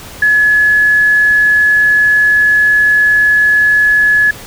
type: tone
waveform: sine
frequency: 1701 Hz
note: G#6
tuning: 41 cents sharp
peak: -6 dBFS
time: 0.22-4.31 s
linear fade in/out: 5 ms
effects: pink hiss -31 dBFS RMS until 4.46 s